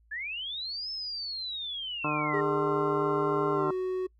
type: linear two-way sweep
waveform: sine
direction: up then down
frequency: 1661.2 to 5274 to 1816 Hz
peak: -33 dBFS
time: 0.11-2.41 s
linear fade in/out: 10 ms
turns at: 0.91 s
type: harmonic tone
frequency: 150.8 Hz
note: D3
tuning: 46 cents sharp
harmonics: 1 / 2 / 3 / 4 / 5 / 6 / 7 / 8 / 9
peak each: -36 / -33 / -40 / -38 / -40 / -40 / -32 / -45 / -36 dBFS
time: 2.04-3.71 s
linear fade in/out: 5 ms
type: tone with pitch glide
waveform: triangle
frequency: 409.2 to 370.9 Hz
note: G#4 to F#4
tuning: -26 to +4 cents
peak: -26 dBFS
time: 2.33-4.07 s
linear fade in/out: 10 ms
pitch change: -170 cents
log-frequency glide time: 3.53-3.73 s
effects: noise-tail reverb RT60 0.1 s tail -25 dB re dry + added 56 Hz sine -60 dBFS peak until 4.19 s